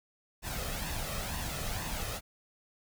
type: noise with flanger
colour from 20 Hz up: pink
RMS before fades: -36 dBFS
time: 0.42-2.21 s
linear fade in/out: 50 ms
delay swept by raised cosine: 1.1 to 1.62 ms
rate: 2.1 Hz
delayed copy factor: +0.55
effects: none